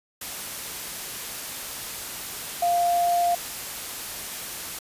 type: tone in noise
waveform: sine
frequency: 698 Hz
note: F5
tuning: 1 cent flat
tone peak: -19 dBFS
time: 2.62-3.35 s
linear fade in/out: 5 ms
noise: white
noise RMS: -34 dBFS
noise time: 0.21-4.79 s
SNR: +12 dB
effects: resampled to 32000 Hz